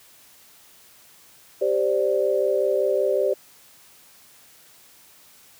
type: chord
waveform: sine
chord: G suspended fourth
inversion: none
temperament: just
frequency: 392 / 522.7 / 588 Hz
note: G4 / C5 / D5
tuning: 0 / -2 / +2 cents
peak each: -23 dBFS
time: 1.61-3.34 s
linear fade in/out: 10 ms
effects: white hiss -52 dBFS RMS until 5.59 s + high-pass 60 Hz 12 dB/octave